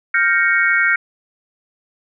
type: chord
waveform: sine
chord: G half-diminished seventh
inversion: third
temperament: equal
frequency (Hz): 1396.9 / 1568 / 1864.7 / 2217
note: F6 / G6 / Bb6 / Db7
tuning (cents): 0 / 0 / 0 / 0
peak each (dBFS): -18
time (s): 0.14-0.96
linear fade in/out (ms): 5
effects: none